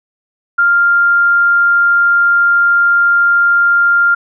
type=tone; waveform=sine; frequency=1396.9 Hz; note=F6; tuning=in tune; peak=-7 dBFS; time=0.58-4.15 s; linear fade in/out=10 ms; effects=none